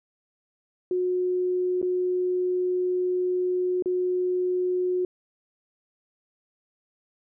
sine tone with dropouts, 363.4 Hz, F#4, 31 cents flat, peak -22 dBFS, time 0.91-5.05 s, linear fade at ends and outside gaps 2 ms, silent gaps 1.816-1.827 / 3.824-3.858 s, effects none

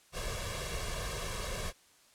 pink noise with comb filter, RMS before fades -37 dBFS, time 0.12-1.73 s, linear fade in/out 50 ms, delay 1.8 ms, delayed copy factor +0.75, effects white hiss -63 dBFS RMS until 2.14 s + low-pass 10000 Hz 12 dB/octave

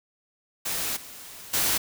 white noise with level steps, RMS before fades -29 / -43 / -24 dBFS, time 0.65-1.78 s, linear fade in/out 10 ms, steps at 0.96 / 1.53 s, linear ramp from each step 10 ms, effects none

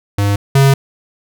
square tone pair in turn, 101.2 / 136.97 Hz, G#2 / C#3, -44 / -20 cents, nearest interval perfect fourth, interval 524 cents, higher second, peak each -12 / -7 dBFS, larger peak second, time 0.18-0.36 / 0.55-0.74 s, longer second, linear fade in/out 5 ms, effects none

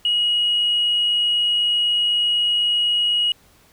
sine tone, 2898 Hz, F#7, 37 cents flat, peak -15 dBFS, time 0.05-3.32 s, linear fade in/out 2 ms, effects tanh soft clip ceiling -12 dBFS + pink hiss -54 dBFS RMS until 3.72 s

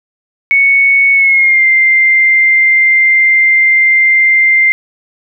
sine tone with pitch glide, 2217 to 2093 Hz, C#7 to C7, 0 to 0 cents, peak -5 dBFS, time 0.51-4.72 s, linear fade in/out 0 ms, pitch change -100 cents, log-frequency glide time 1.13-1.64 s, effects none

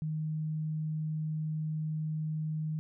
sine tone, 155.56 Hz, D#3, in tune, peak -31 dBFS, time 0.02-2.79 s, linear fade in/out 0 ms, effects none

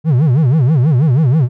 triangle tone with vibrato, 140 Hz, C#3, 18 cents sharp, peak -6 dBFS, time 0.04-1.49 s, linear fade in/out 50 ms, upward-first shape sine, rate 6.2 Hz, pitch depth 280 cents each way, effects none

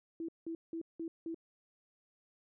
sine tone bursts, 329.6 Hz, E4, in tune, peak -37 dBFS, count 5, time 0.2-1.345 s, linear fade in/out 2 ms, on 85 ms, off 180 ms, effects none

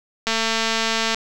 click train, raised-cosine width 0.2 ms, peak -4 dBFS, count 198, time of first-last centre 0.27-1.146 s, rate 225 Hz, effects none

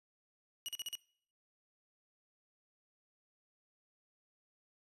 sawtooth tone bursts, 2900 Hz, F#7, 35 cents flat, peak -35 dBFS, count 5, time 0.66-0.953 s, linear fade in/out 0 ms, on 25 ms, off 42 ms, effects noise-tail reverb RT60 0.6 s tail -23 dB re dry + resampled to 32000 Hz

